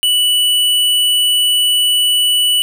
square tone, 2960 Hz, F#7, in tune, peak -11 dBFS, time 0.03-2.62 s, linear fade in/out 0 ms, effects none

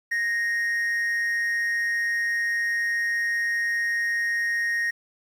triangle tone with amplitude modulation, 1864.7 Hz, A#6, in tune, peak -19 dBFS, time 0.11-4.91 s, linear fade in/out 10 ms, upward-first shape sine, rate 205 Hz, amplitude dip 40%, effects 9-bit

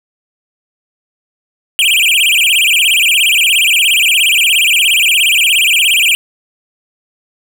square tone with vibrato, 2753 Hz, F7, 25 cents flat, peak -8 dBFS, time 1.79-6.15 s, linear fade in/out 0 ms, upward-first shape sine, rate 17 Hz, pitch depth 290 cents each way, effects none

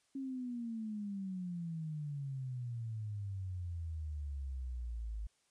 sine exponential sweep, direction down, 274.1 to 51.91 Hz, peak -38 dBFS, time 0.15-5.27 s, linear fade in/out 5 ms, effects white hiss -75 dBFS RMS until 5.5 s + resampled to 22050 Hz

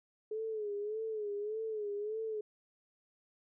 sine tone with vibrato, 425.5 Hz, G#4, 42 cents sharp, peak -35 dBFS, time 0.31-2.41 s, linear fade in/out 5 ms, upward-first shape sine, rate 1.7 Hz, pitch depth 79 cents each way, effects none

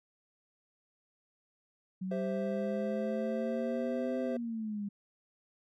sine exponential two-way sweep, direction up then down, 185.9 to 253.8 to 199.9 Hz, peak -34 dBFS, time 2.01-4.89 s, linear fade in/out 10 ms, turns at 4.21 s
triangle chord, C major, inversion second, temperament equal, 392 / 523.3 / 659.3 Hz, G4 / C5 / E5, 0 / 0 / 0 cents, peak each -38 / -34 / -38 dBFS, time 2.11-4.37 s, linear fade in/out 5 ms
effects none

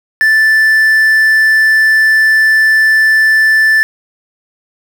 triangle tone with quantisation, 1760 Hz, A6, in tune, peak -4 dBFS, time 0.21-3.83 s, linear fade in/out 0 ms, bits 5, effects none

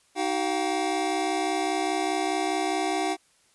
square tone cluster, 313.5 / 378 / 707 / 772 Hz, D#4 / F#4 / F5 / G5, +13 / +37 / +21 / -27 cents, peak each -31 dBFS, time 0.15-3.17 s, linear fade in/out 50 ms, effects white hiss -63 dBFS RMS until 3.54 s + resampled to 24000 Hz

